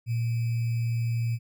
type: tone with sample-and-hold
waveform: sine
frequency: 116.54 Hz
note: A#2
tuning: in tune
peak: -24 dBFS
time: 0.06-1.39 s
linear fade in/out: 50 ms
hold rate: 2450 Hz
effects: none